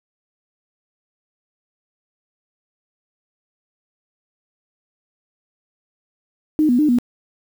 sine tone with pitch steps, 307.4 / 244.7 / 302.1 / 243.1 Hz, D#4 / B3 / D4 / B3, -21 / -16 / +49 / -27 cents, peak -12 dBFS, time 6.59-6.986 s, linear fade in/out 0 ms, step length 99 ms, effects 7-bit

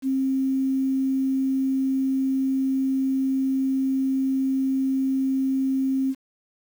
sine tone with quantisation, 266.3 Hz, C4, 31 cents sharp, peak -20 dBFS, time 0.02-6.15 s, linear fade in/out 50 ms, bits 8, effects none

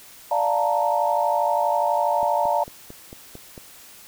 sine chord, Bb major seventh, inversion first, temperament equal, 587.3 / 698.5 / 880 / 932.3 Hz, D5 / F5 / A5 / Bb5, 0 / 0 / 0 / 0 cents, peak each -24 dBFS, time 0.31-2.64 s, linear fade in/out 5 ms
click train, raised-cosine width 2 ms, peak -25 dBFS, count 7, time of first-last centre 2.23-3.578 s, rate 4.45 Hz
effects white hiss -46 dBFS RMS until 4.07 s

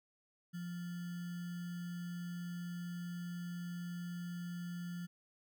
sine tone with sample-and-hold, 174.61 Hz, F3, in tune, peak -40 dBFS, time 0.53-5.07 s, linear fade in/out 20 ms, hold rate 1575 Hz, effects none

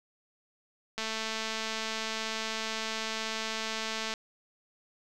click train, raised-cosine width 0.2 ms, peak -17 dBFS, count 699, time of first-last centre 0.98-4.138 s, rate 221 Hz, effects none

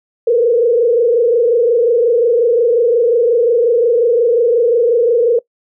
sine tone with frequency modulation, 470.8 Hz, A#4, 17 cents sharp, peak -8 dBFS, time 0.27-5.39 s, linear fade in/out 5 ms, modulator 25.6 Hz, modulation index 1.1, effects noise-tail reverb RT60 0.1 s tail -21 dB re dry

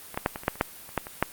clicks, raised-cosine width 0.5 ms, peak -23 / -11 / -6 / -17 / -24 / -6 / -26 / -6 / -30 / -8 / -22 / -6 dBFS, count 12, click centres 0.144 / 0.175 / 0.261 / 0.359 / 0.435 / 0.481 / 0.556 / 0.611 / 0.891 / 0.977 / 1.069 / 1.226 s, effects white hiss -45 dBFS RMS until 1.32 s + Opus 32 kbps

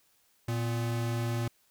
square tone pair together, 116.62 / 247.1 Hz, A#2 / B3, +1 / +1 cents, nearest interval octave + minor second, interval 1300 cents, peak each -30 / -40 dBFS, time 0.48-1.48 s, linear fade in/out 5 ms, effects white hiss -68 dBFS RMS until 1.7 s

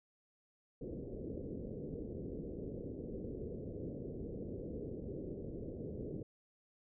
white low-pass noise, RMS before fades -44 dBFS, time 0.81-6.23 s, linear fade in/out 5 ms, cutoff 490 Hz, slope 48 dB/octave, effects none

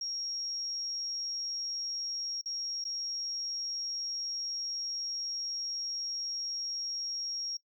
triangle tone with dropouts, 5588 Hz, F8, in tune, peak -30 dBFS, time 0.01-7.57 s, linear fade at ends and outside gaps 5 ms, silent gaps 2.413-2.458 / 2.841-2.851 s, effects noise-tail reverb RT60 0.1 s tail -24 dB re dry + tanh soft clip ceiling -32 dBFS

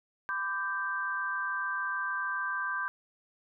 sine chord, G major, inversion first, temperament equal with one note detuned, 1007.9 / 1174.7 / 1568 Hz, B5 / D6 / G6, +35 / 0 / 0 cents, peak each -38 / -36 / -32 dBFS, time 0.29-2.88 s, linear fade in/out 0 ms, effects none

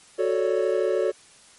triangle chord, D major seventh, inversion first, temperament equal, 370 / 440 / 554.4 / 587.3 Hz, F#4 / A4 / C#5 / D5, 0 / 0 / 0 / 0 cents, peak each -23 / -23 / -24 / -28 dBFS, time 0.18-1.12 s, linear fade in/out 20 ms, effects white hiss -52 dBFS RMS until 1.58 s + MP3 48 kbps

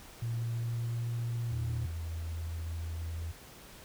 sine tone with pitch glide, 116.3 to 117.58 Hz, A#2 to A#2, -4 to +15 cents, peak -30 dBFS, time 0.22-1.86 s, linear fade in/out 5 ms, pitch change +19 cents, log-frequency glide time 0.5-1.08 s
sine tone, 82.41 Hz, E2, in tune, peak -34 dBFS, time 1.51-3.32 s, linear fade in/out 10 ms
effects tanh soft clip ceiling -28 dBFS + pink hiss -52 dBFS RMS until 3.84 s

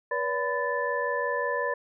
sine tone cluster, 484.5 / 570 / 1004 / 1753 Hz, B4 / C#5 / B5 / A6, -33 / +48 / +28 / -7 cents, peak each -31 dBFS, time 0.11-1.74 s, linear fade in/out 5 ms, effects none

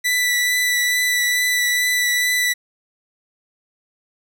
sawtooth tone with vibrato, 1975.5 Hz, B6, in tune, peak -13 dBFS, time 0.04-2.54 s, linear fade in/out 20 ms, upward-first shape triangle, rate 2.3 Hz, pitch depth 15 cents each way, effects none

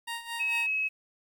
15% pulse tone with tremolo, 932.3 Hz, A#5, in tune, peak -26 dBFS, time 0.07-0.67 s, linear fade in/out 10 ms, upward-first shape sine, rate 4.5 Hz, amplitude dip 75%
sine tone, 2567 Hz, E7, 47 cents flat, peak -26 dBFS, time 0.39-0.89 s, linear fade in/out 20 ms
effects 10-bit

